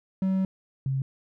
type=tone pair in turn; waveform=triangle / sine; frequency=190 / 134.35 Hz; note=F#3 / C3; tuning=+46 / +46 cents; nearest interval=tritone; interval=600 cents; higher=first; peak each=-20 / -24 dBFS; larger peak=first; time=0.22-0.45 / 0.86-1.02 s; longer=first; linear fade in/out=2 ms; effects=none